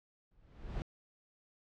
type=noise with exponential growth; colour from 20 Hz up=brown; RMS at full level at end=-33 dBFS; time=0.31-0.82 s; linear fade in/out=1 ms; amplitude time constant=110 ms; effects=low-pass 4000 Hz 12 dB/octave